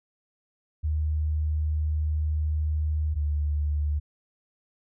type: tone pair in turn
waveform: sine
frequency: 76.7 / 74.13 Hz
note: D#2 / D2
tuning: -24 / +17 cents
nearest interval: minor second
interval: 59 cents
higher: first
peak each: -23 dBFS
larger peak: neither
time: 0.83-3.15 / 3.15-4 s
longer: first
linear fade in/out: 20 ms
effects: none